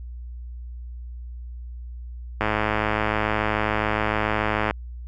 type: click train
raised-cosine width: 0.5 ms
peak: -7 dBFS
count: 247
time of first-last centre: 2.41-4.709 s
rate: 107 Hz
effects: added 60 Hz sine -33 dBFS peak until 5.07 s